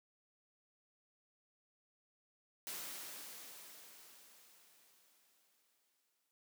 white noise with exponential decay, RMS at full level -44 dBFS, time 2.67-6.31 s, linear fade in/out 0 ms, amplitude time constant 790 ms, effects high-pass 200 Hz 12 dB/octave

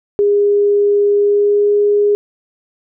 sine tone with pitch glide, 408.3 to 411.9 Hz, G#4 to G#4, -29 to -14 cents, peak -9 dBFS, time 0.19-2.15 s, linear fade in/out 0 ms, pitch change +15 cents, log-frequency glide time 1.17-1.72 s, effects none

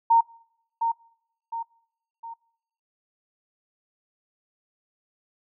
sine tone with echo, 920 Hz, A#5, 23 cents flat, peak -14 dBFS, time 0.1-0.21 s, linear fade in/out 10 ms, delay 710 ms, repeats 3, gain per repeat -7 dB, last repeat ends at 2.34 s, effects noise-tail reverb RT60 0.8 s tail -26 dB re dry

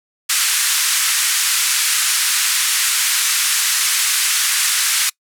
white band-pass noise, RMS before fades -17 dBFS, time 0.29-5.1 s, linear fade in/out 10 ms, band 1300 to 11000 Hz, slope 24 dB/octave, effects noise-tail reverb RT60 0.1 s tail -25 dB re dry

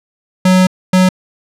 square tone bursts at uneven times, 185 Hz, F#3, in tune, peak -7 dBFS, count 2, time 0.45-0.67 / 0.93-1.09 s, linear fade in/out 5 ms, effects low-pass 10000 Hz 12 dB/octave

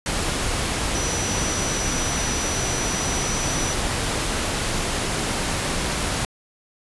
sine tone in noise, 5900 Hz, F#8, 6 cents flat, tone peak -28 dBFS, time 0.95-3.73 s, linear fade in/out 2 ms, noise pink, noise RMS -24 dBFS, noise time 0.06-6.25 s, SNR -7 dB, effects resampled to 24000 Hz

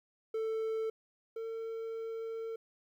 triangle tone pair in turn, 443.5 / 451.3 Hz, A4 / A4, +14 / +44 cents, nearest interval unison, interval 30 cents, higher second, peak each -30 / -35 dBFS, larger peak first, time 0.34-0.9 / 1.36-2.56 s, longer second, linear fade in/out 5 ms, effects 12-bit

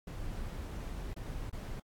brown noise with dropouts, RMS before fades -40 dBFS, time 0.07-1.8 s, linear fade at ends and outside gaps 5 ms, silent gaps 1.135-1.163 / 1.5-1.527 s, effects AAC 64 kbps

